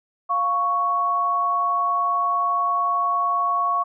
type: tone pair together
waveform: sine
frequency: 700 / 1111.2 Hz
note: F5 / C#6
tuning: +4 / +4 cents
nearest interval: minor sixth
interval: 800 cents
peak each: -27 / -19 dBFS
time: 0.29-3.84 s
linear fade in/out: 20 ms
effects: none